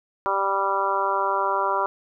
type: harmonic tone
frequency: 196 Hz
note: G3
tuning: in tune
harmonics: 2 / 3 / 4 / 5 / 6 / 7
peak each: -30 / -29 / -30 / -24 / -27 / -29 dBFS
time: 0.26-1.86 s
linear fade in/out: 0 ms
effects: none